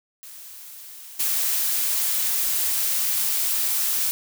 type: noise with level steps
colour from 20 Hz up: blue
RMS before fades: -41 / -23 dBFS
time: 0.23-4.11 s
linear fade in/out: 0 ms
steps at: 1.19 s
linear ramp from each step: 10 ms
effects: none